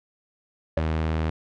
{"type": "tone with exponential decay", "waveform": "triangle", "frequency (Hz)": 570, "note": "C#5", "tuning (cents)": 48, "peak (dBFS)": -18, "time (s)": [0.77, 0.85], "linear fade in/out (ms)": 5, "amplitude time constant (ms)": 16}
{"type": "tone", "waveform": "sawtooth", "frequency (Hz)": 79.3, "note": "D#2", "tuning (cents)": 33, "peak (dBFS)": -19, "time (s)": [0.77, 1.3], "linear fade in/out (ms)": 5}
{"effects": ["low-pass 3000 Hz 12 dB/octave"]}